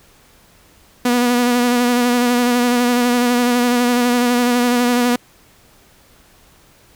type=tone with vibrato; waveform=sawtooth; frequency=243.7 Hz; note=B3; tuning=23 cents flat; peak=-9 dBFS; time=1.05-5.16 s; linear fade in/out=5 ms; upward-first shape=sine; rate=12 Hz; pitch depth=28 cents each way; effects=pink hiss -50 dBFS RMS until 6.95 s